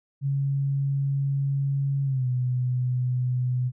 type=tone with pitch glide; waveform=sine; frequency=138.59 to 125.63 Hz; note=C#3 to B2; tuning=0 to +30 cents; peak=-22 dBFS; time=0.21-3.72 s; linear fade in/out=50 ms; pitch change=-170 cents; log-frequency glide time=2.04-2.27 s; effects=none